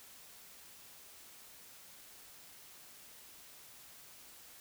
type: silence
effects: white hiss -56 dBFS RMS until 4.6 s